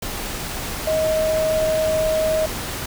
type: tone in noise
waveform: sine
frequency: 630 Hz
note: D#5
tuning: 21 cents sharp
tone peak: -17 dBFS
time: 0.87-2.46 s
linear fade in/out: 5 ms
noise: pink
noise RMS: -28 dBFS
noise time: 0.02-2.86 s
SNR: +8 dB
effects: none